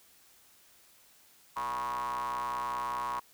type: ring-modulated tone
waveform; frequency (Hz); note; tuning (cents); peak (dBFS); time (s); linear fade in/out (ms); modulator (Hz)
square; 62.5; B1; +21; -30; 1.56-3.2; 10; 1030
effects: white hiss -61 dBFS RMS until 3.33 s